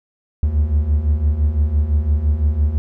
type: beating tone pair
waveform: triangle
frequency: 70.5 / 76.4 Hz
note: C#2 / D#2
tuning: +30 / -31 cents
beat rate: 5.9 Hz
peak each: -18 / -13 dBFS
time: 0.43-2.78 s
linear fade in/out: 0 ms
effects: none